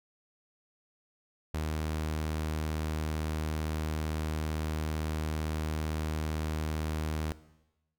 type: tone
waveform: sawtooth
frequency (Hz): 77.78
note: D#2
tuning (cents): 0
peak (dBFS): -27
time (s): 1.54-7.32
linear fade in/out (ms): 0
effects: noise-tail reverb RT60 1.0 s tail -17 dB re dry